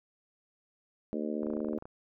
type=harmonic tone; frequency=75.8 Hz; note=D#2; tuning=45 cents flat; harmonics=3 / 4 / 5 / 6 / 7 / 8; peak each=-35 / -37 / -39 / -41 / -42 / -43 dBFS; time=1.13-1.78 s; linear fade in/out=0 ms
type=clicks; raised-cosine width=1 ms; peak=-31 dBFS; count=12; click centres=1.432 / 1.468 / 1.503 / 1.535 / 1.569 / 1.604 / 1.647 / 1.686 / 1.732 / 1.786 / 1.824 / 1.855 s
effects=none